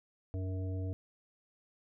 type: harmonic tone with a mistuned harmonic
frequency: 93 Hz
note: F#2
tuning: 9 cents sharp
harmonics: 1 / 3 / 5 / 7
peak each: -34 / -44 / -48 / -51 dBFS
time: 0.34-0.93 s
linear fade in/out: 0 ms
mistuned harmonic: 3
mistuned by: +50 cents
effects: none